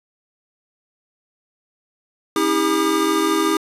square tone cluster, 276.7 / 321.7 / 400.5 / 1215 Hz, C#4 / E4 / G4 / D#6, -3 / -42 / +37 / -42 cents, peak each -28 / -20 / -22 / -24 dBFS, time 2.36-3.57 s, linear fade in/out 2 ms, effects resampled to 32000 Hz

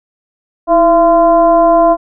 sine tone with frequency modulation, 677 Hz, E5, 46 cents sharp, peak -5 dBFS, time 0.67-1.97 s, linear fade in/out 50 ms, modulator 352 Hz, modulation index 0.79, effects none

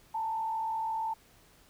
sine tone with frequency modulation, 890 Hz, A5, 20 cents sharp, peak -30 dBFS, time 0.14-1.14 s, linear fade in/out 10 ms, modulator 45.7 Hz, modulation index 0.48, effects pink hiss -61 dBFS RMS until 1.69 s

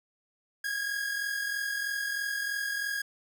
45% pulse tone pair together, 1635 / 1678.1 Hz, G#6 / G#6, -28 / +18 cents, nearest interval unison, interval 46 cents, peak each -31 / -38 dBFS, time 0.64-3.02 s, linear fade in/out 5 ms, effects none

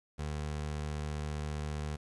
25% pulse tone, 75 Hz, D2, 37 cents sharp, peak -31 dBFS, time 0.18-1.97 s, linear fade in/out 20 ms, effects resampled to 24000 Hz + 10-bit

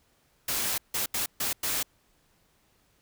white noise bursts at uneven times, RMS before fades -29 dBFS, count 5, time 0.48-0.78 / 0.94-1.06 / 1.14-1.26 / 1.4-1.53 / 1.63-1.83 s, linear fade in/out 5 ms, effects pink hiss -67 dBFS RMS until 3.01 s

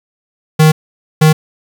square tone bursts at uneven times, 155.9 Hz, D#3, 4 cents sharp, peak -5 dBFS, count 2, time 0.59-0.72 / 1.21-1.33 s, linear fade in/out 10 ms, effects 7-bit

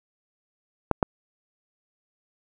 clicks, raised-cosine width 1 ms, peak -5 dBFS, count 2, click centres 0.913 / 1.028 s, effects none

